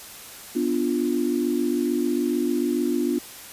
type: chord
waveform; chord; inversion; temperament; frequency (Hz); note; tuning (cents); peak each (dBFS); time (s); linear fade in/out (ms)
sine; B diminished; none; equal; 246.9 / 293.7 / 349.2; B3 / D4 / F4; 0 / 0 / 0; -25; 0.55-3.19; 10
effects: white hiss -41 dBFS RMS until 3.52 s + resampled to 32000 Hz